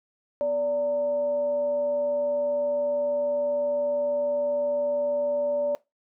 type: tone with frequency modulation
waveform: sine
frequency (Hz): 580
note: D5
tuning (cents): -22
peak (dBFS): -22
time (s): 0.41-5.75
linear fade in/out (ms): 0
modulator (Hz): 333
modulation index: 0.23
effects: noise-tail reverb RT60 0.2 s tail -20 dB re dry